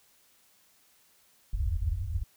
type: low-pass noise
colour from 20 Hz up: white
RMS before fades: -30 dBFS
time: 1.53-2.24 s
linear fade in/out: 5 ms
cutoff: 100 Hz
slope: 96 dB/octave
effects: white hiss -64 dBFS RMS until 2.36 s